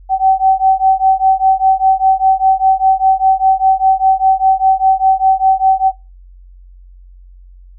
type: beating tone pair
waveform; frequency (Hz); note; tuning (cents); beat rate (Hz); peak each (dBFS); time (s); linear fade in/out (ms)
sine; 763 / 768; G5 / G5; -47 / -36; 5; -11; 0.09-5.92; 50
effects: noise-tail reverb RT60 0.3 s tail -24 dB re dry + added 45 Hz sine -36 dBFS peak until 7.78 s